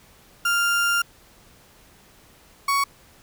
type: tone pair in turn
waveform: 35% pulse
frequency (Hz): 1396.9 / 1116.6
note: F6 / C#6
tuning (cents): 0 / +12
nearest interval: major third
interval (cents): 388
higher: first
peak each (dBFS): -17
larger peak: neither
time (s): 0.45-1.02 / 2.68-2.84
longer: first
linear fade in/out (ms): 5
effects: pink hiss -53 dBFS RMS until 3.22 s